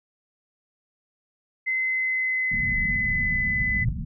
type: tone with pitch glide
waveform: sine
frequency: 2053 to 2010 Hz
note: C7 to B6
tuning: -33 to +30 cents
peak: -22 dBFS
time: 1.66-3.85 s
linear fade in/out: 20 ms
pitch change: -37 cents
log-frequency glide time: 1.76-3.4 s
type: low-pass noise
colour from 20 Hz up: pink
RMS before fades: -30 dBFS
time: 2.51-4.05 s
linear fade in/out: 10 ms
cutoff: 240 Hz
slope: 96 dB/octave
type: tone with exponential growth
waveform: sine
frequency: 116.54 Hz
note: A#2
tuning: in tune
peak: -16 dBFS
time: 3.72-3.89 s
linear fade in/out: 5 ms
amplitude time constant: 36 ms
effects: none